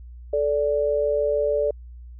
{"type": "tone pair together", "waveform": "sine", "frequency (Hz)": [436.5, 582.7], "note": ["A4", "D5"], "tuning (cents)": [-14, -14], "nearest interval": "perfect fourth", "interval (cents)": 500, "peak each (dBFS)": [-23, -21], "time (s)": [0.33, 1.71], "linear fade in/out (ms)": 5, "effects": ["added 60 Hz sine -38 dBFS peak until 2.19 s"]}